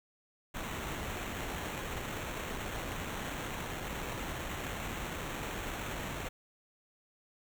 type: noise with sample-and-hold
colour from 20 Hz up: pink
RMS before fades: -39 dBFS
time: 0.54-6.29 s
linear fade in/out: 10 ms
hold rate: 4900 Hz
effects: none